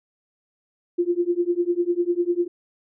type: tone with tremolo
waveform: sine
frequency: 349.2 Hz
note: F4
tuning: in tune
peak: -15 dBFS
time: 0.98-2.48 s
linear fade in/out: 10 ms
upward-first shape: triangle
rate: 10 Hz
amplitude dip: 100%
effects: none